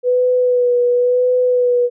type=tone with vibrato; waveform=sine; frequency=493.9 Hz; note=B4; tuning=in tune; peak=-11 dBFS; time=0.03-1.9 s; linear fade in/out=50 ms; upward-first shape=sine; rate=0.95 Hz; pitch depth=25 cents each way; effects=none